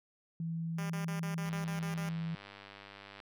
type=tone; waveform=sine; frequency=164.81 Hz; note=E3; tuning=in tune; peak=-34 dBFS; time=0.4-2.35 s; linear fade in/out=2 ms
type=tone bursts; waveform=5% pulse; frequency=200.3 Hz; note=G3; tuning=38 cents sharp; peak=-30 dBFS; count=9; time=0.78-2.092 s; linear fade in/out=5 ms; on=120 ms; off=29 ms
type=click train; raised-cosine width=0.3 ms; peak=-33 dBFS; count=175; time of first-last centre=1.46-3.202 s; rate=99.9 Hz
effects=none